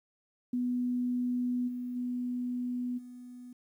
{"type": "tone with level steps", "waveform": "sine", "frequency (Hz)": 246.9, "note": "B3", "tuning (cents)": 0, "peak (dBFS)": [-28, -34, -31, -44], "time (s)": [0.53, 3.53], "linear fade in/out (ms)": 5, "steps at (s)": [1.67, 1.95, 2.97], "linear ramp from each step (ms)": 20, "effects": ["11-bit"]}